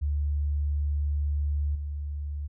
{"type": "tone with level steps", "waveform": "sine", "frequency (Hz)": 72.9, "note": "D2", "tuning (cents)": -12, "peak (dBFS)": [-24, -30], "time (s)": [0.01, 2.48], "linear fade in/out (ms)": 20, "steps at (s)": 1.75, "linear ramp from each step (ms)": 5, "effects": []}